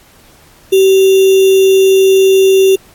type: tone with sample-and-hold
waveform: sine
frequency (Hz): 383.9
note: G4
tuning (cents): -36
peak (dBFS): -4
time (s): 0.72-2.76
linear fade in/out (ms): 10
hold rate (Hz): 3150
effects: pink hiss -44 dBFS RMS until 2.94 s + AAC 64 kbps

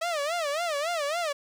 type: tone with vibrato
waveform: sawtooth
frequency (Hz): 630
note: D#5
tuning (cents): +21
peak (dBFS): -23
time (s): 0.01-1.33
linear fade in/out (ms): 10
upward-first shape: sine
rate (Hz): 3.6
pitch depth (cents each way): 190
effects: low-pass 9000 Hz 12 dB/octave + 9-bit

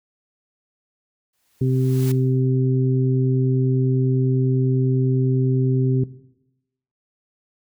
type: noise with exponential growth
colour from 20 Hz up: white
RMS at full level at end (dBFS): -33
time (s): 1.33-2.12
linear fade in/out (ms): 5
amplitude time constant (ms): 170
type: harmonic tone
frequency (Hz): 130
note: C3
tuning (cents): -11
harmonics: 1 / 2 / 3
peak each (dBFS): -17 / -24 / -26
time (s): 1.61-6.04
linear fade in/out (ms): 5
effects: noise-tail reverb RT60 0.9 s tail -17 dB re dry

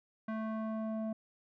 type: tone with low-pass filter sweep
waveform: square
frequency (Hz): 220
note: A3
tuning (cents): 0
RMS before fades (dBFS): -37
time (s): 0.28-1.13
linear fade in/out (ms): 5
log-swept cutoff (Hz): 1500 to 640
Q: 1.6
effects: none

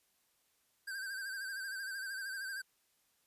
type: tone with vibrato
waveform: square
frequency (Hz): 1568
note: G6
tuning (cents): 0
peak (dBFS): -40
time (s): 0.87-2.62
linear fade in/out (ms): 10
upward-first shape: sine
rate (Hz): 13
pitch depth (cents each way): 60
effects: white hiss -75 dBFS RMS until 3.26 s + resampled to 32000 Hz

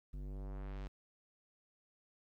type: tone with low-pass filter sweep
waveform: square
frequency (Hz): 48.66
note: G1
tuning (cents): -12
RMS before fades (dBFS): -44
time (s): 0.13-0.88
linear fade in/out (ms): 10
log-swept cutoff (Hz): 210 to 4900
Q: 0.8
effects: 12-bit

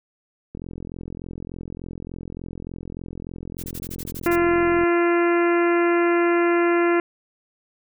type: click train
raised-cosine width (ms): 3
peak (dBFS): -21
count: 187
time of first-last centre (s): 0.55-4.836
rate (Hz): 43.4
type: noise bursts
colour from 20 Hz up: blue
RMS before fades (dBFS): -35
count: 10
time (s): 3.58-4.36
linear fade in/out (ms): 10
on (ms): 51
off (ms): 30
type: harmonic tone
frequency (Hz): 344.4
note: F4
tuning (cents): -24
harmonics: 1 / 2 / 3 / 4 / 5 / 6 / 7 / 8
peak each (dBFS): -17 / -27 / -29 / -28 / -30 / -31 / -35 / -39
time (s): 4.26-7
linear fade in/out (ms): 2
effects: none

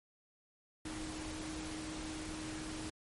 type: tone in noise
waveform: sine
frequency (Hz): 312.7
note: D#4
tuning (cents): +9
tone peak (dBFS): -43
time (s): 0.85-2.9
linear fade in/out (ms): 5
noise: pink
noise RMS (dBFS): -45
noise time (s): 0.85-2.9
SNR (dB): -1
effects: MP3 48 kbps

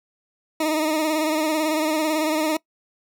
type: tone with vibrato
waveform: 20% pulse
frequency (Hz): 311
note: D#4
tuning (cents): -1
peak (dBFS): -15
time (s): 0.6-2.57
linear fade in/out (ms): 5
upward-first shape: sine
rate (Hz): 18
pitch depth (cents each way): 50
effects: noise-tail reverb RT60 0.1 s tail -23 dB re dry

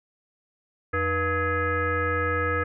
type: tone with frequency modulation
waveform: sine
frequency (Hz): 880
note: A5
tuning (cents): 0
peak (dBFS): -22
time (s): 0.93-2.64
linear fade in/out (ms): 10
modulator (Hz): 395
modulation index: 2.5
effects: none

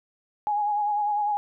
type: tone with vibrato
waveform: sine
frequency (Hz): 830.6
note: G#5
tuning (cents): 0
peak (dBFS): -22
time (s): 0.47-1.37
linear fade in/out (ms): 0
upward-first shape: sine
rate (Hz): 10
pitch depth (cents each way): 33
effects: none

